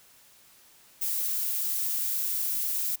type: noise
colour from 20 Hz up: violet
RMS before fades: -29 dBFS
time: 1.01-2.96 s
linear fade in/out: 10 ms
effects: white hiss -57 dBFS RMS until 3 s